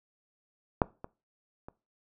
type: clicks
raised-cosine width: 1 ms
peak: -8 / -25 / -29 dBFS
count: 3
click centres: 0.818 / 1.044 / 1.685 s
effects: noise-tail reverb RT60 0.3 s tail -21 dB re dry